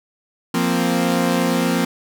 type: chord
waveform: sawtooth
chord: F suspended fourth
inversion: none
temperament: equal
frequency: 174.61 / 233.1 / 261.6 Hz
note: F3 / Bb3 / C4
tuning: 0 / 0 / 0 cents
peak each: -17 dBFS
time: 0.54-1.85 s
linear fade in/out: 5 ms
effects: none